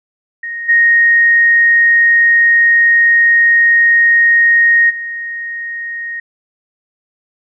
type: tone with level steps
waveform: sine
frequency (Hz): 1864.7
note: A#6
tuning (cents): 0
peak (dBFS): -20 / -6 / -20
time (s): 0.43-6.2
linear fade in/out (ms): 5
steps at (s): 0.68 / 4.89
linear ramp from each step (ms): 20
effects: none

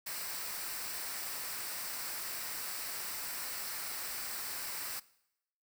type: noise with comb filter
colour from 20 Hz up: white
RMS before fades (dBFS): -40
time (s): 0.06-5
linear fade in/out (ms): 10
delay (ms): 0.3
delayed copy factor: -0.5
effects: noise-tail reverb RT60 0.8 s tail -20 dB re dry

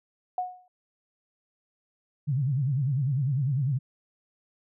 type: tone with exponential decay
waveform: sine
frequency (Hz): 730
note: F#5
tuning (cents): -24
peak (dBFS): -23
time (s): 0.38-0.68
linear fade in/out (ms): 2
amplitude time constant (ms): 65
type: tone with vibrato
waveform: sine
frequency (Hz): 135.4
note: C#3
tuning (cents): -40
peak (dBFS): -23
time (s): 2.27-3.79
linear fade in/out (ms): 20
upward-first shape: sine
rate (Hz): 10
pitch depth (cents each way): 180
effects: none

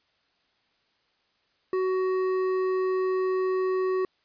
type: tone with hard clipping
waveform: sine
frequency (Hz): 373.8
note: F#4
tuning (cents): +18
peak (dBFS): -25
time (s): 1.73-4.05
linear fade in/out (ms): 2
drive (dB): 9
effects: white hiss -69 dBFS RMS until 4.24 s + resampled to 11025 Hz

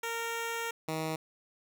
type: tone pair in turn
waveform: 10% pulse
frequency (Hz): 461.7 / 158.59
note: A#4 / D#3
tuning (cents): -17 / +33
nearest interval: octave + tritone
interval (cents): 1850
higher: first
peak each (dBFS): -25 / -24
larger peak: second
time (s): 0.03-0.71 / 0.88-1.16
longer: first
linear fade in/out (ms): 5
effects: none

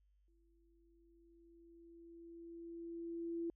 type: tone with exponential growth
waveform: sine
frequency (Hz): 336.6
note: E4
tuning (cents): +36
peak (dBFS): -37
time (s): 0.28-3.5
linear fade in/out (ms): 1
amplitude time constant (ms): 700
effects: added 50 Hz sine -70 dBFS peak until 3.55 s

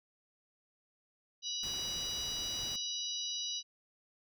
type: harmonic tone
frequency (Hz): 977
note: B5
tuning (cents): -19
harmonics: 3 / 4 / 5 / 6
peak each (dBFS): -42 / -39 / -43 / -42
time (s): 1.42-3.63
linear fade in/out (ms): 50
type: noise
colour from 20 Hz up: pink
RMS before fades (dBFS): -48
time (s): 1.63-2.76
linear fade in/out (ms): 2
effects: none

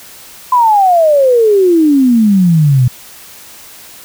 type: exponential sweep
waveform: sine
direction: down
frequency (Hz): 1023 to 121.1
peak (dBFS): -5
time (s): 0.52-2.88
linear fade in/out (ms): 5
effects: white hiss -35 dBFS RMS until 4.04 s

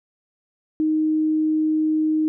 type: tone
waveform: sine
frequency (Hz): 311.3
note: D#4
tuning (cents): +1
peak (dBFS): -17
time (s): 0.8-2.28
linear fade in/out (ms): 0
effects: none

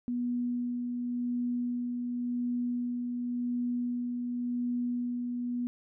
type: tone with tremolo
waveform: sine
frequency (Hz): 243.5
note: B3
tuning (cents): -24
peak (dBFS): -28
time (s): 0.08-5.67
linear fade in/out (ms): 0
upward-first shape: sine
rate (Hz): 0.91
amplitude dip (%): 30
effects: none

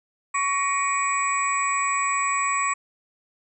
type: tone cluster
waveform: sine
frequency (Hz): 1118 / 1884 / 2247 / 2447 / 7810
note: C#6 / A#6 / C#7 / D#7 / B8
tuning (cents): +14 / +18 / +23 / -29 / -20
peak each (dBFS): -23 / -32 / -31 / -32 / -28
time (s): 0.34-2.74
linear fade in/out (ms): 10
effects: none

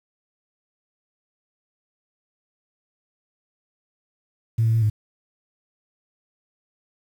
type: tone with pitch steps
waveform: sine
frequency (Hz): 113.3 / 112.6 / 113.6 / 106.9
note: A#2 / A2 / A#2 / A2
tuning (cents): -49 / +40 / -44 / -49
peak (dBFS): -15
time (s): 4.58-4.9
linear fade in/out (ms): 10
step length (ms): 80
effects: tanh soft clip ceiling -12 dBFS + 8-bit

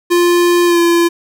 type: tone with pitch glide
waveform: square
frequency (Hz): 349.2 to 341.4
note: F4 to F4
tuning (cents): 0 to -39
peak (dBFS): -9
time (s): 0.1-1.09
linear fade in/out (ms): 20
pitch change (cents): -39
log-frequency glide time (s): 0.66-0.79
effects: none

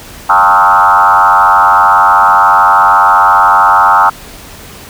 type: tone with frequency modulation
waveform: sine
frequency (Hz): 1082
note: C#6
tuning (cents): -42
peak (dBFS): -3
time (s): 0.29-4.1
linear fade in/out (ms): 10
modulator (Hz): 94.1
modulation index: 3.3
effects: pink hiss -31 dBFS RMS until 4.89 s

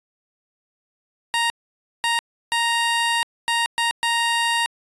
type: tone bursts at uneven times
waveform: 15% pulse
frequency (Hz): 932.3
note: A#5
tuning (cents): 0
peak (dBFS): -12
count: 6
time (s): 1.34-1.5 / 2.04-2.19 / 2.52-3.23 / 3.48-3.66 / 3.78-3.91 / 4.03-4.66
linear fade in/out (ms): 0
effects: resampled to 22050 Hz

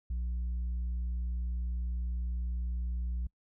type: tone with tanh clipping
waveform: sine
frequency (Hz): 60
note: B1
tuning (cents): -49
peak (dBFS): -32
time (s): 0.1-3.27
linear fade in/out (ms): 5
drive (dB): 3
effects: noise-tail reverb RT60 0.1 s tail -26 dB re dry

